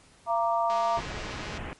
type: chord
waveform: sine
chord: Bb major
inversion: second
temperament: equal with one note detuned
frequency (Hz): 682.1 / 932.3 / 1174.7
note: F5 / Bb5 / D6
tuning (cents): -41 / 0 / 0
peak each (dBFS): -26 / -27 / -30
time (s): 0.26-1.01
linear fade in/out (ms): 50
type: click train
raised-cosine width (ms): 0.2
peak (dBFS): -24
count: 185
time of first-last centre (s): 0.7-1.576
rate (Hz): 210
type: low-pass noise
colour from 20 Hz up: pink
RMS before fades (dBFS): -37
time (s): 0.97-1.73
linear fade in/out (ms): 0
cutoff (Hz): 2900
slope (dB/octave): 48
effects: pink hiss -57 dBFS RMS until 1.79 s + MP3 48 kbps